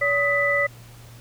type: tone cluster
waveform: sine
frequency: 571 / 1254 / 1985 Hz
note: D5 / D#6 / B6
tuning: -49 / +13 / +8 cents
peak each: -23 / -28 / -20 dBFS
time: 0.01-0.67 s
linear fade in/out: 10 ms
effects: added 118 Hz sine -43 dBFS peak until 1.2 s + pink hiss -49 dBFS RMS until 1.2 s